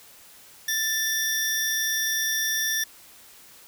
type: tone pair together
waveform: 25% pulse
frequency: 1769 / 5713 Hz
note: A6 / F8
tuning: +9 / +38 cents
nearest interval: octave + minor sixth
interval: 2029 cents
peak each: -22 dBFS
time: 0.68-2.84 s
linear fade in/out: 5 ms
effects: white hiss -50 dBFS RMS until 3.67 s